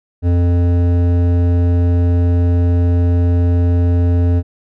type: tone with hard clipping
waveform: sine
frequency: 87.31 Hz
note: F2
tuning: in tune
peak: -12 dBFS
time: 0.22-4.43 s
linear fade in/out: 50 ms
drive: 12 dB
effects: none